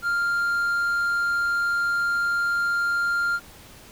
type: tone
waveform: triangle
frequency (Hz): 1396.9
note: F6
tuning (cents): 0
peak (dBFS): -19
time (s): 0.02-3.4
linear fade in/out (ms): 50
effects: pink hiss -47 dBFS RMS until 3.91 s